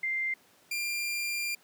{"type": "tone pair in turn", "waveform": ["sine", "sawtooth"], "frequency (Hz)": [2093, 2389], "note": ["C7", "D7"], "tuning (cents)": [0, 29], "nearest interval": "major second", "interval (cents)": 229, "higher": "second", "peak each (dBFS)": [-28, -27], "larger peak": "second", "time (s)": [[0.03, 0.34], [0.71, 1.55]], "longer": "second", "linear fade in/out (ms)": 5, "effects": ["pink hiss -61 dBFS RMS until 1.63 s", "high-pass 200 Hz 12 dB/octave"]}